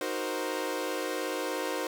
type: chord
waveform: sawtooth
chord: C half-diminished seventh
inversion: first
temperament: equal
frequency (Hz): 311.1 / 370 / 466.2 / 523.3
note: Eb4 / Gb4 / Bb4 / C5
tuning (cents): 0 / 0 / 0 / 0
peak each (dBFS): -33 / -33 / -33 / -31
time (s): 0.01-1.87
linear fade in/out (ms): 2
effects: 10-bit